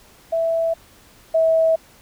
sine tone pair in turn, 659.3 / 648.3 Hz, E5 / E5, 0 / -29 cents, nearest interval unison, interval 29 cents, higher first, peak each -17 / -13 dBFS, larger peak second, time 0.32-0.74 / 1.34-1.76 s, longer neither, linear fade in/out 10 ms, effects pink hiss -50 dBFS RMS until 2.01 s

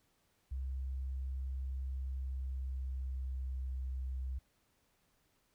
sine tone with pitch glide, 65.8 to 64.74 Hz, C2 to C2, +10 to -18 cents, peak -36 dBFS, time 0.51-4.39 s, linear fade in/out 10 ms, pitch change -28 cents, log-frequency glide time 1.92-3.78 s, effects pink hiss -75 dBFS RMS until 5.54 s

